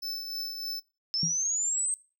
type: tone with tremolo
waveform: square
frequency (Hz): 5274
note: E8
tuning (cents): 0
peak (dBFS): -32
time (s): 0.02-0.8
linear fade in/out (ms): 10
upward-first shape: triangle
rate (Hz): 3.3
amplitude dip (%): 50
type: linear sweep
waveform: sine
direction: up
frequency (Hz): 5190 to 8372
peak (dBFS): -26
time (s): 1.14-1.94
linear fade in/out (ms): 0
type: tone with exponential decay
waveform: sine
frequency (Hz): 166.8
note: E3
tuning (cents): +21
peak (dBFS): -25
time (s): 1.23-1.37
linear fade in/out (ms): 2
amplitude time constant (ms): 29
effects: noise-tail reverb RT60 0.3 s tail -19 dB re dry